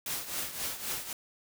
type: noise with tremolo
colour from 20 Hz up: white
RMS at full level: -33 dBFS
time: 0.06-1.13 s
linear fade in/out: 2 ms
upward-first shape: triangle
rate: 3.8 Hz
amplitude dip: 75%
effects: none